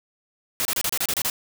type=noise bursts; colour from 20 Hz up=white; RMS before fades=-24 dBFS; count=9; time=0.6-1.299 s; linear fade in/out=0 ms; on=51 ms; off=30 ms; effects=none